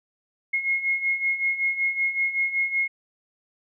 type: beating tone pair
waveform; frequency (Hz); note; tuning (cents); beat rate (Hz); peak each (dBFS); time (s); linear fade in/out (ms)
sine; 2156 / 2161.3; C#7 / C#7; -49 / -44; 5.3; -28 / -23; 0.53-2.88; 10
effects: none